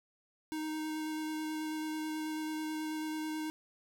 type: tone with vibrato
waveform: square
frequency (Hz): 311.1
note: D#4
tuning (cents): 0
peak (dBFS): -36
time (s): 0.52-3.5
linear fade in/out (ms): 0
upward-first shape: square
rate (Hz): 9.2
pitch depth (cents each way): 8
effects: none